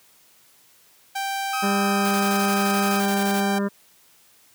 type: tone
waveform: sawtooth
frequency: 784 Hz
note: G5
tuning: in tune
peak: -21 dBFS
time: 1.15-3.59 s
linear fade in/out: 10 ms
type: tone with pitch glide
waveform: 35% pulse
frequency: 1269 to 1260.2 Hz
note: D#6 to D#6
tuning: +34 to +22 cents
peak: -25 dBFS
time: 1.53-3 s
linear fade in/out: 5 ms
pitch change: -12 cents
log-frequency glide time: 1.83-1.95 s
type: harmonic tone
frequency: 200 Hz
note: G3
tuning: 35 cents sharp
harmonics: 1 / 2 / 3 / 5 / 6 / 7 / 8 / 9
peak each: -22 / -28 / -32 / -36 / -38 / -39 / -40 / -41 dBFS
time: 1.62-3.69 s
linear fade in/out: 20 ms
type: noise bursts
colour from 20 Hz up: white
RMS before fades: -33 dBFS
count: 16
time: 2.05-3.401 s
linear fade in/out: 0 ms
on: 61 ms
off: 25 ms
effects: white hiss -56 dBFS RMS until 4.54 s + high-pass 80 Hz 12 dB/octave